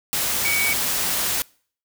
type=tone in noise; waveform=sine; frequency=2258 Hz; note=C#7; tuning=31 cents sharp; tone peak=-21 dBFS; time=0.45-0.73 s; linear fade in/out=0 ms; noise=white; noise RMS=-23 dBFS; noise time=0.13-1.42 s; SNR=-1 dB; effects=noise-tail reverb RT60 0.5 s tail -25 dB re dry